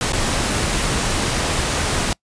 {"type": "noise with dropouts", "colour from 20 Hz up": "pink", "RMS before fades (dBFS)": -20, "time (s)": [0.01, 2.13], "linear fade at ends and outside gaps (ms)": 1, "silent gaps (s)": [0.122, 0.132], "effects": ["noise-tail reverb RT60 0.1 s tail -25 dB re dry", "resampled to 22050 Hz"]}